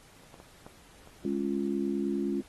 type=clicks; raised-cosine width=1 ms; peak=-42 / -35 / -35 / -32 / -37 dBFS; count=5; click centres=0.236 / 0.342 / 0.401 / 0.665 / 1.074 s
type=chord; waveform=sine; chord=Db major; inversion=second; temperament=equal with one note detuned; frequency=207.7 / 277.2 / 347 Hz; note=Ab3 / Db4 / F4; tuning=0 / 0 / -11 cents; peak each=-32 dBFS; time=1.25-2.41 s; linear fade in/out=2 ms
effects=pink hiss -57 dBFS RMS until 2.48 s + AAC 32 kbps